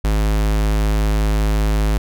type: tone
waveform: square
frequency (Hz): 52.6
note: G#1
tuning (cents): +23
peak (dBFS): -15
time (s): 0.04-1.98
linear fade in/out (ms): 5
effects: none